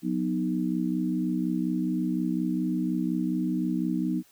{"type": "chord", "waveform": "sine", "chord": "B major", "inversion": "second", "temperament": "equal with one note detuned", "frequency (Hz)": [181.4, 246.9, 311.1], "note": ["F#3", "B3", "D#4"], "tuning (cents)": [-34, 0, 0], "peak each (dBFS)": -29, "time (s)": [0.02, 4.23], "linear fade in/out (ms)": 50, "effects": ["white hiss -60 dBFS RMS until 4.31 s"]}